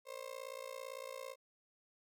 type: tone with amplitude modulation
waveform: 35% pulse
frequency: 530 Hz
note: C5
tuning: 22 cents sharp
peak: -39 dBFS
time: 0.05-1.36 s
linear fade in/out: 50 ms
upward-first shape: sine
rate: 57.8 Hz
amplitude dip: 95%
effects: none

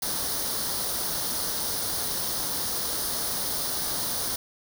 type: noise with comb filter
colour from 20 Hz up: white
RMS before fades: -29 dBFS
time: 0.02-4.36 s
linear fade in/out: 5 ms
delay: 0.2 ms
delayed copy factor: +0.7
effects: none

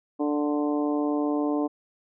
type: harmonic tone with a mistuned harmonic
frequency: 147.4 Hz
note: D3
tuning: 7 cents sharp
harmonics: 2 / 3 / 4 / 5 / 6 / 7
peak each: -24 / -31 / -33 / -35 / -39 / -38 dBFS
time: 0.19-1.68 s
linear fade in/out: 20 ms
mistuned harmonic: 7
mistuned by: +15 cents
effects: none

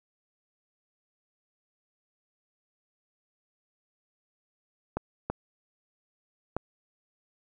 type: clicks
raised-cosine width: 1 ms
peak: -15 dBFS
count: 3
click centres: 4.97 / 5.3 / 6.566 s
effects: none

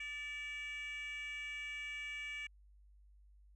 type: tone with frequency modulation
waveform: sine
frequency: 2304 Hz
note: D7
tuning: 34 cents flat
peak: -39 dBFS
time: 0-2.47 s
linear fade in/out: 5 ms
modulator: 544 Hz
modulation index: 0.72
effects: tanh soft clip ceiling -40 dBFS + added 50 Hz sine -60 dBFS peak until 3.55 s

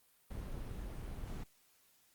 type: noise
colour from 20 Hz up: brown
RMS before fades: -43 dBFS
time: 0.3-1.44 s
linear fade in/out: 10 ms
effects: white hiss -70 dBFS RMS until 2.14 s + Opus 32 kbps

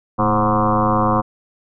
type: tone with frequency modulation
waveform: sine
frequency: 633 Hz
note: D#5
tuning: 30 cents sharp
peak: -13 dBFS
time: 0.18-1.22 s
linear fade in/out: 20 ms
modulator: 103 Hz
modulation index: 5.5
effects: none

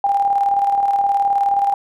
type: tone with tremolo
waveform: sine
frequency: 800 Hz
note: G5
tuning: 35 cents sharp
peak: -12 dBFS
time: 0.04-1.74 s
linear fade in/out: 2 ms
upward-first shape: square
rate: 19 Hz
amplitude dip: 40%
effects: none

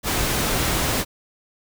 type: noise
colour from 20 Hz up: pink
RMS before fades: -22 dBFS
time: 0.03-1.05 s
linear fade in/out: 50 ms
effects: none

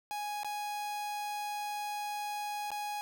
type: tone with dropouts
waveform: 45% pulse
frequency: 830.6 Hz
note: G#5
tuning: in tune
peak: -35 dBFS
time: 0.11-3.01 s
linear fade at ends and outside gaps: 0 ms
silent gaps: 0.433-0.446 / 2.705-2.716 s
effects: none

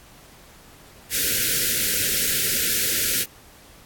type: band-stop noise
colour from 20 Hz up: white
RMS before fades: -22 dBFS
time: 1.1-3.26 s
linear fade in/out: 50 ms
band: 550 to 1400 Hz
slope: 96 dB/octave
effects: pink hiss -49 dBFS RMS until 3.85 s + AAC 64 kbps

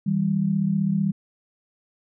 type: tone pair together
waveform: sine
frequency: 161.2 / 196.86 Hz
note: E3 / G3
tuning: -38 / +8 cents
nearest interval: minor third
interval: 346 cents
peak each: -24 / -21 dBFS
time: 0.06-1.12 s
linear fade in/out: 10 ms
effects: none

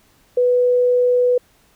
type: tone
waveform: sine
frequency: 493.9 Hz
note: B4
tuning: in tune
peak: -12 dBFS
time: 0.37-1.38 s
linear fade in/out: 5 ms
effects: pink hiss -56 dBFS RMS until 1.75 s

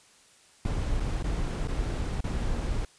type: noise with dropouts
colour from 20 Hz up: brown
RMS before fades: -29 dBFS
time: 0.65-2.85 s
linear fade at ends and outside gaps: 2 ms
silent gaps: 0.999-1.003 / 1.226-1.241 / 1.674-1.683 / 2.206-2.241 s
effects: white hiss -58 dBFS RMS until 2.98 s + resampled to 22050 Hz

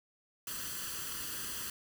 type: noise with comb filter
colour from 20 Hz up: white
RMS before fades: -40 dBFS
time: 0.47-1.7 s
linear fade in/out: 2 ms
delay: 0.66 ms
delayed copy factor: +0.7
effects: none

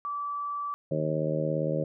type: tone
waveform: sine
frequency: 1157 Hz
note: D6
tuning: 26 cents flat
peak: -30 dBFS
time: 0.05-0.74 s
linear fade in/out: 0 ms
type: harmonic tone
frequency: 77.6 Hz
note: D#2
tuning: 4 cents flat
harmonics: 2 / 3 / 4 / 5 / 6 / 7 / 8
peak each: -30 / -38 / -35 / -37 / -36 / -30 / -38 dBFS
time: 0.91-1.84 s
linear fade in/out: 5 ms
effects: none

